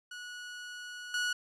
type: tone with level steps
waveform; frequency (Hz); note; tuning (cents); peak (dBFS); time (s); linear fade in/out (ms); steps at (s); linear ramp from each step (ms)
sawtooth; 1464; F#6; -19; -38 / -26; 0.11-1.33; 5; 1.14; 2
effects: low-pass 8000 Hz 12 dB/octave